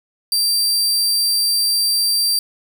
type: tone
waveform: sawtooth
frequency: 4699 Hz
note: D8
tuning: in tune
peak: -12 dBFS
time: 0.32-2.39 s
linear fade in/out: 2 ms
effects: 7-bit